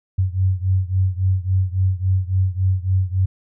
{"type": "beating tone pair", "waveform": "sine", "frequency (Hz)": [92.6, 96.2], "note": ["F#2", "G2"], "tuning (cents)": [2, -32], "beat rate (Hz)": 3.6, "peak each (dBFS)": [-18, -20], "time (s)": [0.18, 3.26], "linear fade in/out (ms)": 10, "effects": []}